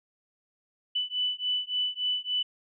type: beating tone pair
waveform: sine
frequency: 2984 / 2987.5 Hz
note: F#7 / F#7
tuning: +14 / +16 cents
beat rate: 3.5 Hz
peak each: -30 dBFS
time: 0.95-2.43 s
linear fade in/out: 10 ms
effects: none